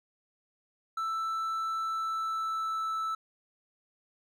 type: tone with pitch glide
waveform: triangle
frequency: 1324 to 1314.9 Hz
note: E6 to E6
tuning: +7 to -5 cents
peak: -28 dBFS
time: 0.97-3.15 s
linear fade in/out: 5 ms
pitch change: -12 cents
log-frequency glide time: 1.82-2.94 s
effects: none

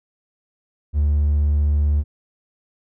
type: tone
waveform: triangle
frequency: 73.7 Hz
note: D2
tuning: 7 cents sharp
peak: -12 dBFS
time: 0.93-2.04 s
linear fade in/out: 50 ms
effects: tanh soft clip ceiling -9 dBFS

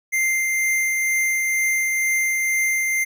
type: tone with tremolo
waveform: square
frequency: 2093 Hz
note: C7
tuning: in tune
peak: -18 dBFS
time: 0.12-3.05 s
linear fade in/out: 20 ms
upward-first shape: triangle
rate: 2.1 Hz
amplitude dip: 25%
effects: none

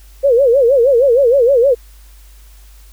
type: tone with vibrato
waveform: sine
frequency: 510 Hz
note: C5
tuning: 44 cents flat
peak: -7 dBFS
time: 0.23-1.75 s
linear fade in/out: 20 ms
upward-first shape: sine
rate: 6.4 Hz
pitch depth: 190 cents each way
effects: added 50 Hz sine -38 dBFS peak until 2.92 s + white hiss -49 dBFS RMS until 2.92 s

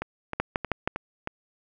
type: two click trains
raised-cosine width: 0.5 ms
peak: -9 / -15 dBFS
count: 4 / 5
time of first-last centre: 0.4-0.875 / 0.02-1.274 s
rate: 6.31 / 3.19 Hz
effects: none

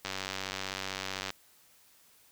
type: click train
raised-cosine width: 0.2 ms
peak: -17 dBFS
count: 121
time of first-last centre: 0.05-1.304 s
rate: 95.7 Hz
effects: white hiss -62 dBFS RMS until 2.31 s

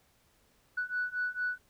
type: beating tone pair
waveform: sine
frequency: 1478 / 1482.4 Hz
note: F#6 / F#6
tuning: -2 / +3 cents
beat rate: 4.4 Hz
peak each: -34 / -33 dBFS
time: 0.77-1.58 s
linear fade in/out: 10 ms
effects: tanh soft clip ceiling -24 dBFS + pink hiss -68 dBFS RMS until 1.69 s

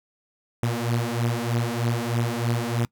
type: beating tone pair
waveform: sawtooth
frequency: 116.54 / 119.74 Hz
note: A#2 / A#2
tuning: 0 / +47 cents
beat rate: 3.2 Hz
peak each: -22 dBFS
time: 0.63-2.85 s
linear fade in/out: 0 ms
effects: noise-tail reverb RT60 0.1 s tail -24 dB re dry

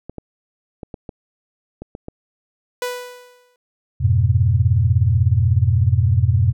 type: clicks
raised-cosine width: 2 ms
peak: -18 dBFS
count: 8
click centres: 0.096 / 0.183 / 0.832 / 0.942 / 1.092 / 1.82 / 1.951 / 2.084 s
type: tone with exponential decay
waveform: sawtooth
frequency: 493.9 Hz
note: B4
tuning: in tune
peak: -16 dBFS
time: 2.82-3.56 s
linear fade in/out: 2 ms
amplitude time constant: 160 ms
type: chord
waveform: sine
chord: F diminished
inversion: none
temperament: equal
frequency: 87.31 / 103.83 / 123.47 Hz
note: F2 / Ab2 / Cb3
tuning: 0 / 0 / 0 cents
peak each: -17 dBFS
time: 4-6.53 s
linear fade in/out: 20 ms
effects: none

